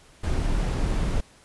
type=noise; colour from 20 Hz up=brown; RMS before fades=-24 dBFS; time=0.23-1.21 s; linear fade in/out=10 ms; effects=pink hiss -54 dBFS RMS until 1.44 s + resampled to 24000 Hz